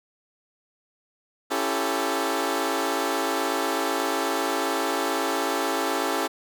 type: chord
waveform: 15% pulse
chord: A dominant seventh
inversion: first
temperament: equal with one note detuned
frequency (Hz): 277.2 / 335.6 / 392 / 440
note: C#4 / E4 / G4 / A4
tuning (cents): 0 / +31 / 0 / 0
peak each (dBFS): -23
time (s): 1.5-6.28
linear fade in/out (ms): 20
effects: none